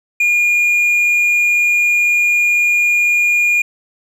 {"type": "tone", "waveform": "triangle", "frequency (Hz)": 2426, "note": "D#7", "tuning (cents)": -44, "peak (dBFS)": -9, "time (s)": [0.2, 3.62], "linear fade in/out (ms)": 5, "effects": []}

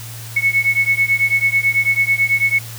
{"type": "beating tone pair", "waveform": "sine", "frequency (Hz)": [2200, 2209.1], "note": ["C#7", "C#7"], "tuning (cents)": [-14, -7], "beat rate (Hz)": 9.1, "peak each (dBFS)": -16, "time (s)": [0.36, 2.59], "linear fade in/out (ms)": 10, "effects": ["added 114 Hz sine -31 dBFS peak until 2.78 s", "white hiss -35 dBFS RMS until 2.78 s"]}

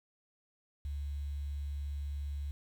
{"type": "tone with quantisation", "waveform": "sine", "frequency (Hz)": 71.4, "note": "D2", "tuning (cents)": -48, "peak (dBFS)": -35, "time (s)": [0.85, 2.51], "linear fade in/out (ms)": 0, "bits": 10, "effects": []}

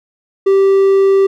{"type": "tone", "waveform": "triangle", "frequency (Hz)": 390, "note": "G4", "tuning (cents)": -9, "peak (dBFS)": -5, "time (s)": [0.46, 1.27], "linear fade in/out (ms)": 10, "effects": []}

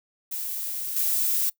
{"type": "noise with level steps", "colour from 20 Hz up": "violet", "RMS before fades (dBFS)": [-31, -24], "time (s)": [0.31, 1.5], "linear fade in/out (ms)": 10, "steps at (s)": 0.96, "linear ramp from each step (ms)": 5, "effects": ["noise-tail reverb RT60 0.1 s tail -22 dB re dry"]}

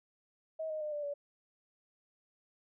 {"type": "tone with pitch steps", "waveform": "sine", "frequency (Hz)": [637, 620.7, 604.7, 589.2, 574.1], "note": ["D#5", "D#5", "D#5", "D5", "D5"], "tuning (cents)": [41, -4, -50, 6, -39], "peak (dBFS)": -35, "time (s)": [0.59, 1.14], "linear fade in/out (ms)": 10, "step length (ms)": 110, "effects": []}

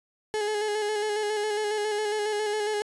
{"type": "tone with vibrato", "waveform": "35% pulse", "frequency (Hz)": 421.9, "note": "G#4", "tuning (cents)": 27, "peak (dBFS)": -24, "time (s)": [0.34, 2.82], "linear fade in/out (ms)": 0, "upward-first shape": "square", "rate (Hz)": 7.3, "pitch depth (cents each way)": 30, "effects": ["resampled to 24000 Hz"]}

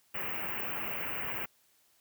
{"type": "band-stop noise", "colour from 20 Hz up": "white", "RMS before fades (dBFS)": -36, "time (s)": [0.14, 1.46], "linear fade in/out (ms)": 10, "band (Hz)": [2900, 16000], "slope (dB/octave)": 96, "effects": ["white hiss -68 dBFS RMS until 2 s", "high-pass 60 Hz 12 dB/octave"]}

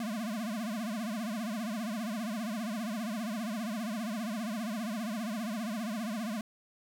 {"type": "tone with vibrato", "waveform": "square", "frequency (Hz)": 219.9, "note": "A3", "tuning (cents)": -1, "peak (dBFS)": -34, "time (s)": [0, 6.41], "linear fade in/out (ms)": 2, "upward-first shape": "triangle", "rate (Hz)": 15, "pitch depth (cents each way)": 200, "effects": []}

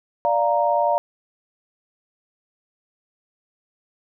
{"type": "chord", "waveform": "sine", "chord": "Bb major", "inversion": "first", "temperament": "equal", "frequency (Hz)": [587.3, 698.5, 932.3], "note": ["D5", "F5", "Bb5"], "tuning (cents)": [0, 0, 0], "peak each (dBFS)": -21, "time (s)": [0.25, 0.98], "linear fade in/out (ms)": 0, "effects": []}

